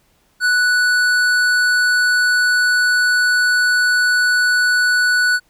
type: tone with hard clipping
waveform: triangle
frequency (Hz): 1480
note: F#6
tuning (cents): 0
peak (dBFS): -14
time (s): 0.4-5.4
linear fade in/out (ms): 50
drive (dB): 15
effects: pink hiss -59 dBFS RMS until 5.49 s